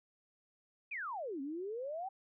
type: exponential two-way sweep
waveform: sine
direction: down then up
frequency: 2566 to 263.8 to 795 Hz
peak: -38 dBFS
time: 0.91-2.09 s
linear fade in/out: 10 ms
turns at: 1.41 s
effects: none